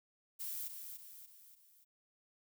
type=noise with echo; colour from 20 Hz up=violet; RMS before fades=-42 dBFS; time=0.39-0.69 s; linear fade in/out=20 ms; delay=290 ms; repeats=4; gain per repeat=-6 dB; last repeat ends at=1.85 s; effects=none